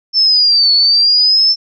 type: linear two-way sweep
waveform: sine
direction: down then up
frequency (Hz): 5340 to 4400 to 5340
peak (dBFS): -7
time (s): 0.13-1.56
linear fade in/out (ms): 50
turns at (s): 0.73
effects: none